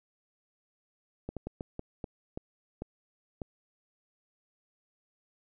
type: slowing click train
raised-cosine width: 2 ms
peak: -23 dBFS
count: 9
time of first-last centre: 1.29-3.418 s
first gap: 77 ms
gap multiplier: 1.34
effects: none